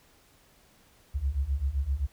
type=beating tone pair; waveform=sine; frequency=64.6 / 72.3 Hz; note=C2 / D2; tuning=-21 / -27 cents; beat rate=7.7 Hz; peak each=-30 / -28 dBFS; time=1.14-2.07 s; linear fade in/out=20 ms; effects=pink hiss -61 dBFS RMS until 2.12 s